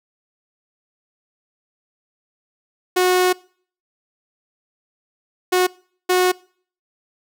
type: tone bursts at uneven times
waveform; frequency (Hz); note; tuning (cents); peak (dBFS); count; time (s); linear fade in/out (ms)
sawtooth; 365.1; F#4; -23; -10; 3; 2.96-3.33 / 5.52-5.67 / 6.09-6.32; 10
effects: noise-tail reverb RT60 0.5 s tail -24 dB re dry